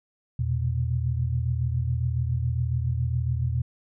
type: tone cluster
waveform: sine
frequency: 82.9 / 121.1 / 128.3 Hz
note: E2 / B2 / C3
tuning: +10 / -34 / -34 cents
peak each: -27 / -25 / -34 dBFS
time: 0.39-3.62 s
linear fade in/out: 5 ms
effects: none